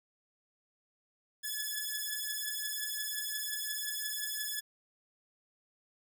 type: beating tone pair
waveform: 5% pulse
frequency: 1708 / 1713.7 Hz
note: G#6 / A6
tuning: +48 / -46 cents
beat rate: 5.7 Hz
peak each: -27 dBFS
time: 1.43-4.61 s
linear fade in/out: 20 ms
effects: none